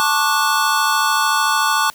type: chord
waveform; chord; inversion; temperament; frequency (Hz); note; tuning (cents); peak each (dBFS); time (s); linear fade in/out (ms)
square; D major seventh; second; just; 881 / 1101.2 / 1174.7 / 1468.3; A5 / C#6 / D6 / F#6; +2 / -12 / 0 / -14; -21; 0-1.9; 0
effects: white hiss -46 dBFS RMS until 1.94 s + high-pass 80 Hz 12 dB/octave